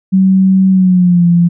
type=tone with pitch glide; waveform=sine; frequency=190 to 172.23 Hz; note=F#3 to F3; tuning=+46 to -24 cents; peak=-5 dBFS; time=0.12-1.49 s; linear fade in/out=20 ms; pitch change=-170 cents; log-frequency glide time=0.7-1.26 s; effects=none